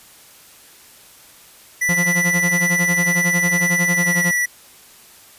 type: tone with pitch glide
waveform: square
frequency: 1975.5 to 1953.9 Hz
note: B6 to B6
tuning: 0 to -19 cents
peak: -17 dBFS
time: 1.81-4.46 s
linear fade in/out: 10 ms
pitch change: -19 cents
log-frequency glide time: 3.92-4.2 s
type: tone with tremolo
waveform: 45% pulse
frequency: 174.61 Hz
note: F3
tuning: in tune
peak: -17 dBFS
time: 1.89-4.31 s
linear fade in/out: 0 ms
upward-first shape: sine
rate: 11 Hz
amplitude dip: 85%
effects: white hiss -46 dBFS RMS until 5.38 s + resampled to 32000 Hz